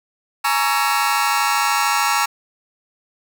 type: chord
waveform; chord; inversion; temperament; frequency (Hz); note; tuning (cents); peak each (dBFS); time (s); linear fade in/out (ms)
sawtooth; A# half-diminished seventh; third; just; 839.1 / 932.3 / 1118.8 / 1342.6; G#5 / A#5 / C#6 / E6; +18 / 0 / +16 / +31; -18; 0.44-2.26; 10
effects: none